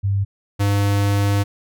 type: tone pair in turn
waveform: sine / square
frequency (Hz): 99 / 100.85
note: G2 / G2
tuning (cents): +18 / +50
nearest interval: unison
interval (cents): 32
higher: second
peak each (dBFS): -16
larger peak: neither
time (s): 0.03-0.25 / 0.59-1.44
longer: second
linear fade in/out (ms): 20
effects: none